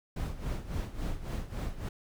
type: noise with tremolo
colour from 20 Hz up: brown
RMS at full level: -32 dBFS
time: 0.16-1.89 s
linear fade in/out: 5 ms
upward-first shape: sine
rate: 3.6 Hz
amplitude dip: 75%
effects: none